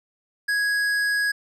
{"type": "tone with tanh clipping", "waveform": "sine", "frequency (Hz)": 1661.2, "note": "G#6", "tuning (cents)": 0, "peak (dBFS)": -22, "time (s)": [0.48, 1.32], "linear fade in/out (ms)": 10, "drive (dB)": 13, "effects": []}